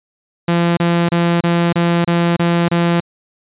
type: tone bursts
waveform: sawtooth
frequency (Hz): 171.1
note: F3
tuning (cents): -35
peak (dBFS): -8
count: 8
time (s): 0.48-3.003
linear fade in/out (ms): 5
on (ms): 290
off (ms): 29
effects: resampled to 8000 Hz